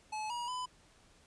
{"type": "tone with pitch steps", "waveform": "square", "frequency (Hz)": [859, 958, 1003], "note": ["A5", "A#5", "B5"], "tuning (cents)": [-42, 47, 26], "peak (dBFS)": -37, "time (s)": [0.12, 0.66], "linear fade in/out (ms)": 10, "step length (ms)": 180, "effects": ["pink hiss -64 dBFS RMS until 1.26 s", "resampled to 22050 Hz"]}